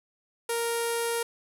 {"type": "tone with low-pass filter", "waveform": "sawtooth", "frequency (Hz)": 466.2, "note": "A#4", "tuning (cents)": 0, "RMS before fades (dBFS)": -29, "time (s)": [0.49, 1.23], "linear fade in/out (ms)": 5, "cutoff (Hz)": 11000, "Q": 4.3, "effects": ["8-bit"]}